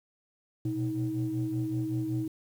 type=tone cluster; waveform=sine; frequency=119.9 / 125.2 / 317.1 Hz; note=A#2 / B2 / D#4; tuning=+49 / +24 / +33 cents; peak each=-34 / -33 / -30 dBFS; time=0.65-2.28 s; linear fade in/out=5 ms; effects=tanh soft clip ceiling -21 dBFS + 9-bit